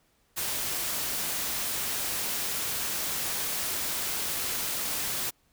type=noise; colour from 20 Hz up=white; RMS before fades=-31 dBFS; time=0.36-5.31 s; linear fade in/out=20 ms; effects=pink hiss -68 dBFS RMS until 5.52 s